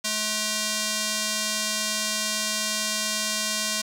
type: tone with band-pass filter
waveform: square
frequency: 214.4 Hz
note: A3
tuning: 45 cents flat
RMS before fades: -27 dBFS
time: 0.04-3.82 s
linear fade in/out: 10 ms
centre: 6100 Hz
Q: 1.1
effects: none